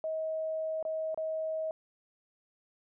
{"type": "tone with dropouts", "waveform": "sine", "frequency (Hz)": 635, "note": "D#5", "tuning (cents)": 35, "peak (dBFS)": -31, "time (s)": [0.04, 1.71], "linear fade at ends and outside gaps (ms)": 1, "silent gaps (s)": [[0.827, 0.851], [1.145, 1.175]], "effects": []}